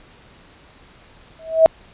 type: tone with exponential growth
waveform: sine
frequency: 646 Hz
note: E5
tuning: 35 cents flat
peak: -3 dBFS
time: 1.39-1.66 s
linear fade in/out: 0 ms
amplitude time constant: 58 ms
effects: pink hiss -48 dBFS RMS until 1.93 s + resampled to 8000 Hz